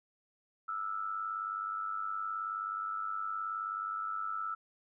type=tone with amplitude modulation; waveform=sine; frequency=1318.5 Hz; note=E6; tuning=in tune; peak=-31 dBFS; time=0.68-4.55 s; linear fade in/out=10 ms; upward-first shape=sine; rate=99.1 Hz; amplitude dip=70%; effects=none